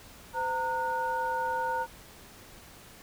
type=tone cluster; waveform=sine; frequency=511 / 919 / 1456 Hz; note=C5 / A#5 / F#6; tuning=-41 / -25 / -28 cents; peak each=-35 / -29 / -36 dBFS; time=0.33-1.87 s; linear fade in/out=50 ms; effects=pink hiss -51 dBFS RMS until 3.02 s